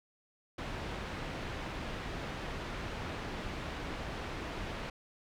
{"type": "low-pass noise", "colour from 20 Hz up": "pink", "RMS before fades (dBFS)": -40, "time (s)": [0.58, 4.9], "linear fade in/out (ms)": 5, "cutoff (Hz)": 3100, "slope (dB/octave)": 12, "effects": []}